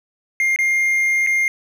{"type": "tone with dropouts", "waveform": "triangle", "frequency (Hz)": 2117, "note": "C7", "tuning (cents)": 20, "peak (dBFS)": -13, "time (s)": [0.4, 1.48], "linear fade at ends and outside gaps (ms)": 1, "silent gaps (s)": [[0.561, 0.588], [1.265, 1.271]], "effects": []}